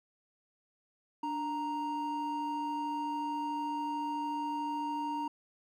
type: tone pair together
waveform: triangle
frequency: 293.8 / 932.3 Hz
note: D4 / A#5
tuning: +1 / 0 cents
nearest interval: octave + minor sixth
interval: 1999 cents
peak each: -36 / -32 dBFS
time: 1.23-5.28 s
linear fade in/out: 5 ms
effects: none